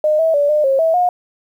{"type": "tone with pitch steps", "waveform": "sine", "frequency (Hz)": [611, 648, 577, 603, 539, 650, 718], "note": ["D#5", "E5", "D5", "D5", "C#5", "E5", "F5"], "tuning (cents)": [-32, -30, -31, 46, -49, -24, 48], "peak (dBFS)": -11, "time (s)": [0.04, 1.09], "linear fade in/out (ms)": 2, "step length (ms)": 150, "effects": ["8-bit"]}